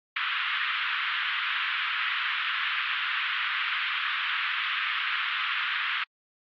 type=band-pass noise; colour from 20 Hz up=pink; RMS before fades=-29 dBFS; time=0.16-6.04 s; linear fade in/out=5 ms; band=1200 to 3400 Hz; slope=48 dB/octave; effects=AAC 64 kbps